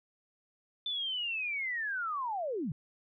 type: linear sweep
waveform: sine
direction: down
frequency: 3546 to 125.2 Hz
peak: -32 dBFS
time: 0.86-2.72 s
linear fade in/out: 2 ms
effects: none